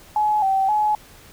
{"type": "tone with vibrato", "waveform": "sine", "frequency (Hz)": 809, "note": "G#5", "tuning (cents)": -46, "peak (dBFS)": -16, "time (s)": [0.16, 0.95], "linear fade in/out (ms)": 2, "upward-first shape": "square", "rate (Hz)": 1.9, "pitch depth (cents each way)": 80, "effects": ["pink hiss -47 dBFS RMS until 1.32 s"]}